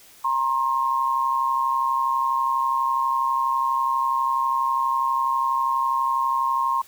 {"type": "tone pair together", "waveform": "sine", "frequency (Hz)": [936, 1068.2], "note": ["A#5", "C6"], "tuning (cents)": [7, 36], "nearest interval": "major second", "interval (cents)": 229, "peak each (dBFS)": [-24, -21], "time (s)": [0.24, 6.82], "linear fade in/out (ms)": 10, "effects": ["white hiss -50 dBFS RMS until 6.87 s"]}